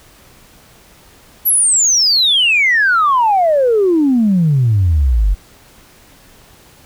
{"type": "exponential sweep", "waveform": "sine", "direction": "down", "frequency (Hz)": [12000, 44.28], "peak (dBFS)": -8, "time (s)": [1.45, 5.35], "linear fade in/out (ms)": 20, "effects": ["tanh soft clip ceiling -5 dBFS", "pink hiss -45 dBFS RMS until 6.85 s"]}